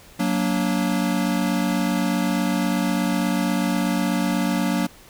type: chord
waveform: square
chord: Gb augmented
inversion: none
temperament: equal with one note detuned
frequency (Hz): 185 / 233.1 / 289.6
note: Gb3 / Bb3 / D4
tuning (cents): 0 / 0 / -24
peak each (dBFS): -24 / -25 / -26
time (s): 0.19-4.87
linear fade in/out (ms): 10
effects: pink hiss -48 dBFS RMS until 5.09 s